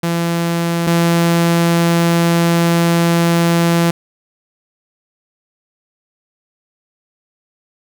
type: tone pair in turn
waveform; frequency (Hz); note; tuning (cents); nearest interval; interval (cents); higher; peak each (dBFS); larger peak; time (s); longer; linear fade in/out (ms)
sawtooth; 169.3 / 169.3; E3 / E3; +46 / +46; unison; 0; neither; -11 / -7; second; 0.03-0.87 / 0.87-3.91; second; 5
effects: none